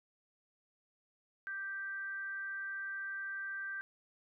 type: tone with frequency modulation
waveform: sine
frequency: 1568 Hz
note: G6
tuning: in tune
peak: -38 dBFS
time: 1.47-3.81 s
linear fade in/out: 0 ms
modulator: 387 Hz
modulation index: 0.28
effects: none